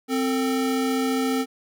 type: tone pair together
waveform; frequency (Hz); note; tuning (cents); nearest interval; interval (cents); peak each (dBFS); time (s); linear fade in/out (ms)
square; 261.6 / 447.6; C4 / A4; 0 / +30; major sixth; 930; -23 / -28; 0.08-1.46; 50
effects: none